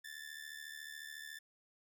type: ring-modulated tone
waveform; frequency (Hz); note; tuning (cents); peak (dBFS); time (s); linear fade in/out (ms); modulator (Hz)
sawtooth; 1760; A6; 0; -40; 0.04-1.39; 10; 37
effects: none